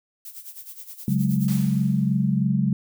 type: noise with tremolo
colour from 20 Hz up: violet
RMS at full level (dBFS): -37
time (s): 0.25-1.62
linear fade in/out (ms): 2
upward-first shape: sine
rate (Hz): 9.5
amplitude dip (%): 75
type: chord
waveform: sine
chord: C# suspended fourth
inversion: none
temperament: just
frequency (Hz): 138.59 / 184.79 / 207.9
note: C#3 / F#3 / G#3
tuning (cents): 0 / -2 / +2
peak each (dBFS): -23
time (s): 1.08-2.73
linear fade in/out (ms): 2
type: noise with exponential decay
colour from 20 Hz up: white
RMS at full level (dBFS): -36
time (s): 1.48-2.5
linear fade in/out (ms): 2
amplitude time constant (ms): 220
effects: none